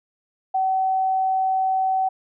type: tone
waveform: sine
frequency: 760 Hz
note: F#5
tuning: 46 cents sharp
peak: -18 dBFS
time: 0.54-2.09 s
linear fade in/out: 10 ms
effects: none